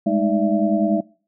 sine tone cluster, 203.6 / 213.9 / 313 / 585 / 669 Hz, G#3 / A3 / D#4 / D5 / E5, -34 / -49 / +10 / -7 / +25 cents, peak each -21 / -22 / -22 / -27 / -22 dBFS, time 0.06-1.01 s, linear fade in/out 10 ms, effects noise-tail reverb RT60 0.4 s tail -23 dB re dry

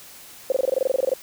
sine tone bursts, 525 Hz, C5, 6 cents sharp, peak -16 dBFS, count 15, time 0.5-1.137 s, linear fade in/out 2 ms, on 21 ms, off 23 ms, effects white hiss -44 dBFS RMS until 1.22 s

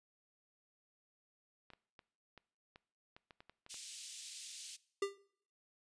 clicks, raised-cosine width 0.3 ms, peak -39 dBFS, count 11, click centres 1.703 / 1.735 / 1.992 / 2.377 / 2.759 / 3.165 / 3.308 / 3.405 / 3.496 / 3.664 / 3.743 s
white band-pass noise, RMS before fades -50 dBFS, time 3.69-4.77 s, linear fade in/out 20 ms, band 2800 to 9100 Hz, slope 24 dB/octave
square tone with exponential decay, 397.8 Hz, G4, 25 cents sharp, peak -31 dBFS, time 5.02-5.18 s, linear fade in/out 5 ms, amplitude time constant 34 ms
effects noise-tail reverb RT60 0.6 s tail -21 dB re dry + resampled to 22050 Hz

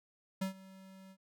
square tone with ADSR envelope, 190.8 Hz, G3, 47 cents flat, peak -32 dBFS, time 0.41-1.17 s, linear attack 10 ms, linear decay 110 ms, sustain -21 dB, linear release 62 ms, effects none

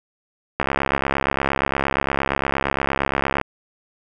click train, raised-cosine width 0.5 ms, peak -4 dBFS, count 194, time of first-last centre 0.6-3.413 s, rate 68.6 Hz, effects none

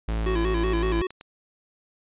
45% pulse tone, 55 Hz, A1, in tune, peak -24 dBFS, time 0.08-1.02 s, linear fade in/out 5 ms
square tone with vibrato, 354.2 Hz, F4, 24 cents sharp, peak -25 dBFS, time 0.26-1.07 s, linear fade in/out 5 ms, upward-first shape square, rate 5.3 Hz, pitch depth 84 cents each way
clicks, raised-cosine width 0.2 ms, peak -25 dBFS, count 4, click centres 0.724 / 0.832 / 1.106 / 1.211 s
effects resampled to 8000 Hz

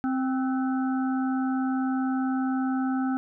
harmonic tone with a mistuned harmonic, 261.6 Hz, C4, in tune, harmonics 1 / 3 / 5 / 6, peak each -24 / -34 / -38 / -40 dBFS, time 0.04-3.17 s, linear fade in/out 0 ms, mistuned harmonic 6, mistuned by -75 cents, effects none

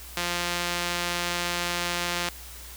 sawtooth tone with band-pass filter, 174.61 Hz, F3, in tune, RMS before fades -29 dBFS, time 0.17-2.29 s, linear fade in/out 2 ms, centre 3800 Hz, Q 0.55, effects added 60 Hz sine -44 dBFS peak until 2.76 s + white hiss -44 dBFS RMS until 2.76 s

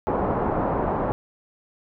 white low-pass noise, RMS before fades -24 dBFS, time 0.07-1.12 s, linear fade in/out 0 ms, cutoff 950 Hz, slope 24 dB/octave, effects none

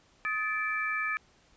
sine tone cluster, 1261 / 1743 / 2333 Hz, D#6 / A6 / D7, +23 / -17 / -12 cents, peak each -34 / -32 / -33 dBFS, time 0.25-1.17 s, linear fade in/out 0 ms, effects pink hiss -63 dBFS RMS until 1.56 s + resampled to 16000 Hz

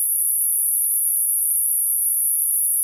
pink band-pass noise, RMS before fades -20 dBFS, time 0-2.83 s, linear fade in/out 0 ms, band 10000 to 12000 Hz, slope 96 dB/octave, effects none

